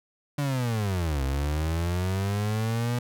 35% pulse linear two-way sweep, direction down then up, 146.83 to 65.6 to 122.6 Hz, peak -23 dBFS, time 0.38-2.99 s, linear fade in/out 5 ms, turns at 1.23 s, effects none

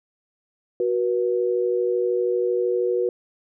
sine tone pair together, 370 / 482.8 Hz, F#4 / B4, 0 / -39 cents, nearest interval perfect fourth, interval 461 cents, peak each -22 dBFS, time 0.8-3.09 s, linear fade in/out 2 ms, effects none

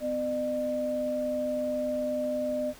sine tone pair together, 253.6 / 603.2 Hz, B3 / D5, +46 / +46 cents, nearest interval octave + minor third, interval 1500 cents, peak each -33 / -28 dBFS, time 0-2.74 s, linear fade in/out 50 ms, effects pink hiss -51 dBFS RMS until 2.79 s

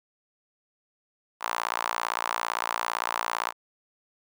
sawtooth tone with high-pass filter, 57.7 Hz, A#1, 17 cents flat, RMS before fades -30 dBFS, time 1.4-3.53 s, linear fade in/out 50 ms, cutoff 1000 Hz, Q 3, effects none

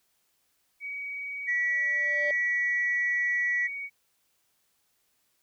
sine tone with pitch glide, 2263 to 2243 Hz, C#7 to C#7, +35 to +20 cents, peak -33 dBFS, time 0.8-3.9 s, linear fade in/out 50 ms, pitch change -15 cents, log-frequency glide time 0.96-3.53 s
sine tone, 1941 Hz, B6, 31 cents flat, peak -24 dBFS, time 1.47-3.68 s, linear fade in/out 20 ms
sine tone with exponential growth, 590 Hz, D5, 8 cents sharp, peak -27 dBFS, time 1.52-2.31 s, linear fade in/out 2 ms, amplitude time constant 170 ms
effects tanh soft clip ceiling -17 dBFS + white hiss -72 dBFS RMS until 5.42 s

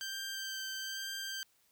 15% pulse tone with vibrato, 1568 Hz, G6, in tune, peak -32 dBFS, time 0.01-1.43 s, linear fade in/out 0 ms, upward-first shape sine, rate 1.1 Hz, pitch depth 15 cents each way, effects white hiss -71 dBFS RMS until 1.71 s

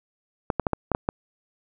clicks, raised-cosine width 1 ms, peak -8 dBFS, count 7, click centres 0.502 / 0.597 / 0.668 / 0.733 / 0.917 / 0.949 / 1.089 s, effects none

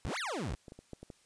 25% pulse exponential two-way sweep, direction up then down, 46.38 to 2290 to 46.38 Hz, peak -31 dBFS, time 0.05-0.55 s, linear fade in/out 0 ms, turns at 0.18 s
clicks, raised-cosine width 2 ms, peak -34 / -34 / -36 / -29 / -33 / -32 dBFS, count 6, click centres 0.682 / 0.721 / 0.79 / 0.933 / 1.03 / 1.102 s
effects white hiss -67 dBFS RMS until 1.25 s + resampled to 22050 Hz

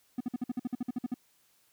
triangle tone bursts, 246.9 Hz, B3, in tune, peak -27 dBFS, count 13, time 0.18-1.142 s, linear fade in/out 5 ms, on 26 ms, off 52 ms, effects white hiss -68 dBFS RMS until 1.72 s

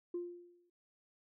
sine tone with exponential decay, 350 Hz, F4, 4 cents sharp, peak -33 dBFS, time 0.14-0.7 s, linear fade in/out 5 ms, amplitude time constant 120 ms, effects noise-tail reverb RT60 0.2 s tail -20 dB re dry + tanh soft clip ceiling -32 dBFS

